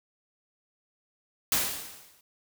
white noise with exponential decay, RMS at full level -23 dBFS, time 1.52-2.21 s, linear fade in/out 2 ms, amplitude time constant 150 ms, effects none

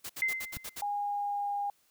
white noise bursts, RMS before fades -40 dBFS, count 7, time 0.04-0.816 s, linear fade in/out 10 ms, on 56 ms, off 64 ms
sine tone with exponential decay, 2072 Hz, C7, 17 cents flat, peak -24 dBFS, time 0.22-0.82 s, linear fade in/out 1 ms, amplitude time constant 130 ms
click, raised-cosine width 5 ms, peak -30 dBFS, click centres 0.569 s
sine tone with pitch glide, 818 to 811.4 Hz, G#5 to G#5, -26 to -41 cents, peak -30 dBFS, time 0.82-1.7 s, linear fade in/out 2 ms, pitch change -15 cents, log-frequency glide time 0.95-1.53 s
effects white hiss -69 dBFS RMS until 1.9 s

